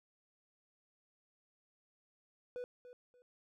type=tone with echo; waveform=triangle; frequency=493.9 Hz; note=B4; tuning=in tune; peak=-38 dBFS; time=2.56-2.64 s; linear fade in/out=0 ms; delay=290 ms; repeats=2; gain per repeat=-12 dB; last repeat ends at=3.22 s; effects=none